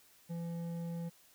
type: tone with hard clipping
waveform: sine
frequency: 169.1 Hz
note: E3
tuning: 44 cents sharp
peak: -39 dBFS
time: 0.29-1.1 s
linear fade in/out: 20 ms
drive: 8 dB
effects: white hiss -64 dBFS RMS until 1.34 s